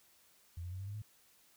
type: tone with pitch steps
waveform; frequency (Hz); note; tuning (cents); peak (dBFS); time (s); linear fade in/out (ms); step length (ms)
sine; 85.3 / 89.18 / 93.24 / 97.48 / 101.91 / 106.54; F2 / F2 / F#2 / G2 / G#2 / G#2; -40 / +37 / +14 / -9 / -32 / +45; -40; 0.57-1.02; 5; 75
effects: white hiss -67 dBFS RMS until 1.56 s